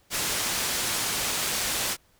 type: low-pass noise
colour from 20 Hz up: white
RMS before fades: -28 dBFS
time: 0.1-1.97 s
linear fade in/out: 50 ms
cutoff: 9400 Hz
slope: 12 dB/octave
effects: pink hiss -63 dBFS RMS until 2.19 s